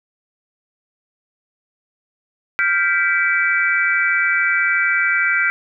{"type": "chord", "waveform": "sine", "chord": "G dominant seventh", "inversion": "third", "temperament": "equal with one note detuned", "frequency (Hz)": [1396.9, 1568, 1975.5, 2309], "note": ["F6", "G6", "B6", "D7"], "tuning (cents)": [0, 0, 0, -30], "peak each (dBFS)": -20, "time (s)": [2.59, 5.5], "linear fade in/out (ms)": 0, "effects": []}